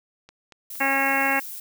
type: click train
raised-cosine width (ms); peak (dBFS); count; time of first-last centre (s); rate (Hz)
0.2; -29; 3; 0.29-0.755; 4.3
type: noise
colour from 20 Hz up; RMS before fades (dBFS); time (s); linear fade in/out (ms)
violet; -36; 0.7-1.6; 5
type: harmonic tone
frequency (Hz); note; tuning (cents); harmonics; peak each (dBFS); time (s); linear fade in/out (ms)
272.5; C#4; -29; 1 / 2 / 3 / 4 / 5 / 6 / 7 / 8 / 9 / 10; -30 / -31 / -26 / -31 / -34 / -26 / -29 / -26 / -37 / -29; 0.8-1.4; 10
effects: none